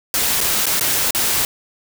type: noise with dropouts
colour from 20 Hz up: white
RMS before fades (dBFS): -18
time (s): 0.14-1.45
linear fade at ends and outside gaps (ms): 1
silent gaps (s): 0.406-0.411 / 0.657-0.666 / 0.797-0.809 / 1.108-1.148
effects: none